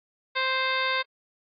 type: harmonic tone with a mistuned harmonic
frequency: 523.3 Hz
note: C5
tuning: in tune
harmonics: 1 / 2 / 3 / 4 / 5 / 6 / 7 / 8 / 9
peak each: -33 / -29 / -30 / -30 / -34 / -43 / -32 / -41 / -39 dBFS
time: 0.35-1.03 s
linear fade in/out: 20 ms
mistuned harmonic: 8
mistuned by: +18 cents
effects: AAC 48 kbps